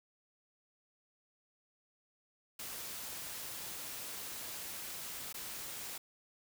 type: noise with dropouts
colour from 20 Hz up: white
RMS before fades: -44 dBFS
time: 2.59-5.98 s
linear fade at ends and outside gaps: 5 ms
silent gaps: 5.328-5.342 s
effects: none